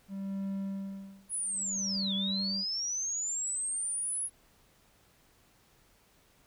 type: tone with tremolo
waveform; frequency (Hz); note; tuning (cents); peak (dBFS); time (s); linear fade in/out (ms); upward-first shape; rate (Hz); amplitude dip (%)
triangle; 195.3; G3; -6; -30; 0.08-2.65; 50; sine; 0.59; 100
type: linear two-way sweep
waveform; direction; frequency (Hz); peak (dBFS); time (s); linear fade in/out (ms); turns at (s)
sine; down then up; 10548 to 3322 to 10548; -31; 1.29-4.3; 50; 2.14
effects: pink hiss -65 dBFS RMS until 6.46 s